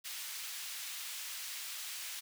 pink high-pass noise, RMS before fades -43 dBFS, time 0.04-2.21 s, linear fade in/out 20 ms, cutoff 2400 Hz, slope 12 dB/octave, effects none

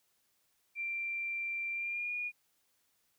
sine tone with pitch glide, 2361 to 2440 Hz, D7 to D#7, +9 to -34 cents, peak -34 dBFS, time 0.75-2.32 s, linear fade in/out 50 ms, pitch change +57 cents, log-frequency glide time 1.71-2.13 s, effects white hiss -75 dBFS RMS until 3.18 s

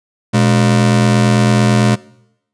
40% pulse ring-modulated tone, 164.81 Hz, E3, in tune, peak -5 dBFS, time 0.33-1.96 s, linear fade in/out 20 ms, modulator 44.5 Hz, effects noise-tail reverb RT60 0.8 s tail -22 dB re dry + resampled to 22050 Hz

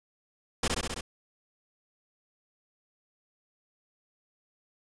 pink noise with echo, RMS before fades -26 dBFS, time 0.63-0.68 s, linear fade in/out 5 ms, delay 66 ms, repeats 5, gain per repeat -2 dB, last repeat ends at 1.01 s, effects resampled to 22050 Hz

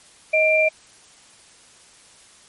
sine tone pair together, 628 / 2371 Hz, D#5 / D7, +16 / +16 cents, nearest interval octave + major seventh, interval 2300 cents, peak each -17 dBFS, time 0.33-0.69 s, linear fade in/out 10 ms, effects white hiss -50 dBFS RMS until 2.48 s + MP3 48 kbps

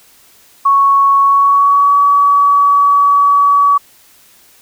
sine tone with pitch glide, 1108.7 to 1137.2 Hz, C#6 to C#6, 0 to +44 cents, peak -6 dBFS, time 0.65-3.78 s, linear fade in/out 10 ms, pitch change +44 cents, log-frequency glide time 1.21-1.97 s, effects white hiss -46 dBFS RMS until 4.61 s

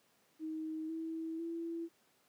sine tone with pitch steps, 315.5 / 324.2 / 333.7 Hz, D#4 / E4 / E4, +24 / -29 / +21 cents, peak -37 dBFS, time 0.39-1.89 s, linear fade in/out 50 ms, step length 500 ms, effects pink hiss -71 dBFS RMS until 2.28 s + high-pass 200 Hz 12 dB/octave

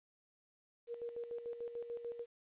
sine tone with tremolo, 472.5 Hz, A#4, 23 cents sharp, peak -39 dBFS, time 0.87-2.26 s, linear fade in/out 50 ms, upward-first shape square, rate 6.8 Hz, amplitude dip 60%, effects resampled to 8000 Hz + 12-bit

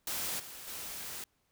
white noise with level steps, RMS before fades -36 / -47 / -42 dBFS, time 0.07-1.24 s, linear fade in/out 2 ms, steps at 0.39 / 0.67 s, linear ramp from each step 10 ms, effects pink hiss -75 dBFS RMS until 1.51 s

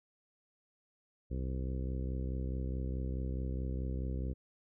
harmonic tone, 64.7 Hz, C2, 19 cents flat, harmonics 1 / 2 / 3 / 4 / 5 / 6 / 7 / 8, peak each -35 / -41 / -45 / -47 / -49 / -51 / -52 / -53 dBFS, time 1.3-4.34 s, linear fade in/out 20 ms, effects none

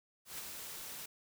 white noise with ADSR envelope, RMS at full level -42 dBFS, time 0.25-1.06 s, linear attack 140 ms, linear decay 14 ms, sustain -4 dB, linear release 6 ms, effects none

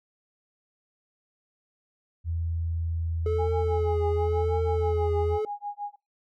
sine tone with pitch glide, 83.2 to 82.1 Hz, E2 to E2, +17 to -6 cents, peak -26 dBFS, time 2.24-5.39 s, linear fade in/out 50 ms, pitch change -23 cents, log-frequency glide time 2.37-4.06 s
triangle tone with vibrato, 430 Hz, A4, 40 cents flat, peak -23 dBFS, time 3.26-5.45 s, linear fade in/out 2 ms, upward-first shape triangle, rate 0.92 Hz, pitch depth 75 cents each way
sine tone with tremolo, 821 Hz, G#5, 20 cents flat, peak -29 dBFS, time 3.38-5.96 s, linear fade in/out 20 ms, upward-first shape sine, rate 6.2 Hz, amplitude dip 100%
effects noise-tail reverb RT60 0.2 s tail -24 dB re dry

